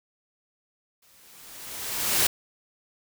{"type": "noise with exponential growth", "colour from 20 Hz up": "white", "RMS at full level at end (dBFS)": -20, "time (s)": [1.02, 2.27], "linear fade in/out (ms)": 5, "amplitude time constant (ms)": 270, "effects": []}